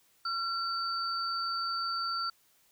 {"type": "tone pair together", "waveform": "sine", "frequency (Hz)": [1363, 4585], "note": ["F6", "D8"], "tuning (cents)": [-43, -42], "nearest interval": "octave + major sixth", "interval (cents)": 2101, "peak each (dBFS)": [-32, -35], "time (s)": [0.25, 2.3], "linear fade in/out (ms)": 5, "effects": ["white hiss -67 dBFS RMS until 2.71 s"]}